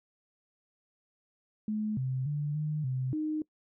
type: tone with pitch steps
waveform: sine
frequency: 213.8 / 130.2 / 147.1 / 152.1 / 129.5 / 308.2 Hz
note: A3 / C3 / D3 / D#3 / C3 / D#4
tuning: -49 / -8 / +3 / -39 / -17 / -16 cents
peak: -29 dBFS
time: 1.68-3.42 s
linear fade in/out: 2 ms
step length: 290 ms
effects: noise-tail reverb RT60 0.1 s tail -23 dB re dry